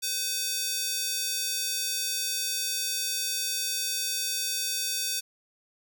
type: tone with high-pass filter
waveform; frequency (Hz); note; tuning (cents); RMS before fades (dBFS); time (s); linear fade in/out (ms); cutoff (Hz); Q
square; 510; C5; -44; -30; 0.02-5.21; 20; 4700; 1.1
effects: none